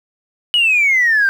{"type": "exponential sweep", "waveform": "sine", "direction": "down", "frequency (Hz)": [2960, 1551], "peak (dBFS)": -9, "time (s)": [0.54, 1.29], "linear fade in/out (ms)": 0, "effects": ["tanh soft clip ceiling -7 dBFS", "7-bit"]}